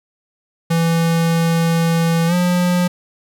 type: tone with pitch glide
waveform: square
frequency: 166.2 to 178.13 Hz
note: E3 to F3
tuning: +15 to +35 cents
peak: -14 dBFS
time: 0.7-2.88 s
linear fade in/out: 10 ms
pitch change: +120 cents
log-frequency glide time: 2.27-2.34 s
effects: 9-bit